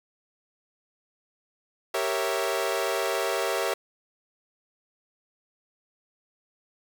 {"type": "chord", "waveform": "sawtooth", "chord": "G diminished seventh", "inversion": "none", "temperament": "equal", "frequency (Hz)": [392, 466.2, 554.4, 659.3], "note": ["G4", "Bb4", "Db5", "Fb5"], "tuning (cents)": [0, 0, 0, 0], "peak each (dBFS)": -27, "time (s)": [1.94, 3.74], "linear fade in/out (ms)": 5, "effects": ["8-bit"]}